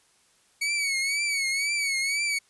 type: tone with vibrato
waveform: sawtooth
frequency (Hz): 2241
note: C#7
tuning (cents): +18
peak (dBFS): -21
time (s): 0.61-2.39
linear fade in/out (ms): 10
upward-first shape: triangle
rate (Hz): 2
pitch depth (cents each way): 94
effects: white hiss -63 dBFS RMS until 2.49 s + resampled to 24000 Hz